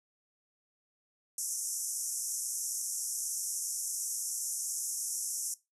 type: band-pass noise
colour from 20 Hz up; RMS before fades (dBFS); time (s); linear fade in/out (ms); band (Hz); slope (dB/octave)
pink; -36; 1.38-5.54; 2; 5600 to 12000; 96
effects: noise-tail reverb RT60 0.2 s tail -18 dB re dry